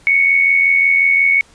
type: tone with amplitude modulation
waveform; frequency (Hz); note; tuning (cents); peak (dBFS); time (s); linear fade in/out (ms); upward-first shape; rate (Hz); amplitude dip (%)
sine; 2217; C#7; 0; -7; 0.07-1.41; 0; sine; 85.6; 50
effects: pink hiss -48 dBFS RMS until 1.54 s + resampled to 22050 Hz